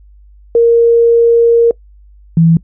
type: tone pair in turn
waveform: sine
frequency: 466.2 / 164.83 Hz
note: A#4 / E3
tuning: 0 / 0 cents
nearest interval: octave + tritone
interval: 1800 cents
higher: first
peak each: -4 dBFS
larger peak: neither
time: 0.55-1.71 / 2.37-2.57 s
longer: first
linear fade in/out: 2 ms
effects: noise-tail reverb RT60 0.1 s tail -22 dB re dry + added 50 Hz sine -38 dBFS peak until 2.63 s

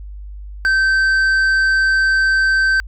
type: tone with tanh clipping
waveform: sine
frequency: 1551 Hz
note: G6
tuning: 19 cents flat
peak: -13 dBFS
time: 0.65-2.8 s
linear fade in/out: 0 ms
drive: 6 dB
effects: added 50 Hz sine -29 dBFS peak until 2.87 s

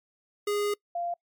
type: tone pair in turn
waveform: square / sine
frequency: 412.1 / 693.1 Hz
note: G#4 / F5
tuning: -13 / -13 cents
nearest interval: major sixth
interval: 900 cents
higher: second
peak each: -26 / -28 dBFS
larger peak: first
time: 0.47-0.74 / 0.95-1.14 s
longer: first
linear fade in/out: 5 ms
effects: noise-tail reverb RT60 0.1 s tail -25 dB re dry + MP3 96 kbps

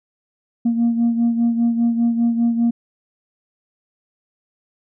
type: beating tone pair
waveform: sine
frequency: 233.1 / 238.1 Hz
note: A#3 / A#3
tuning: 0 / +37 cents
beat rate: 5 Hz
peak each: -14 / -21 dBFS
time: 0.65-2.71 s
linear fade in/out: 10 ms
effects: tanh soft clip ceiling -11 dBFS

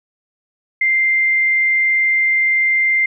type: tone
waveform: sine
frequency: 2093 Hz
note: C7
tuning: in tune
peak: -12 dBFS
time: 0.81-3.06 s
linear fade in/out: 5 ms
effects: none

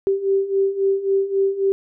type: beating tone pair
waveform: sine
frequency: 388.4 / 392.1 Hz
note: G4 / G4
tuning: -16 / 0 cents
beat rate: 3.7 Hz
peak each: -22 / -18 dBFS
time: 0.07-1.72 s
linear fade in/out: 0 ms
effects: none

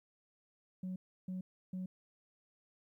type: tone bursts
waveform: sine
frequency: 185 Hz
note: F#3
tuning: in tune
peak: -36 dBFS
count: 3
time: 0.83-1.86 s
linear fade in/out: 5 ms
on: 130 ms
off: 320 ms
effects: tanh soft clip ceiling -36 dBFS + 13-bit

